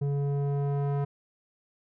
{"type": "tone with low-pass filter sweep", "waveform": "square", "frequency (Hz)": 141.6, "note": "C#3", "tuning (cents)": 37, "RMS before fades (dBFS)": -28, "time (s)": [0.01, 1.05], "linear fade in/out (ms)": 10, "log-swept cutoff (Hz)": [390, 960], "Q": 0.96, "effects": []}